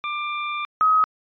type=tone pair in turn; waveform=25% pulse / sine; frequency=1188 / 1267.8 Hz; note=D6 / D#6; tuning=+20 / +32 cents; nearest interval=minor second; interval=112 cents; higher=second; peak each=-21 / -14 dBFS; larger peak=second; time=0.04-0.65 / 0.81-1.04 s; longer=first; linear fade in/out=0 ms; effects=resampled to 11025 Hz